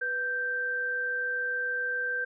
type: tone pair together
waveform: sine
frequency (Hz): 493.9 / 1566.5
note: B4 / G6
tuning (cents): 0 / -2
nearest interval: octave + minor sixth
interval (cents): 1998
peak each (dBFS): -38 / -28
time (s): 0.01-2.25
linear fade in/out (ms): 10
effects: none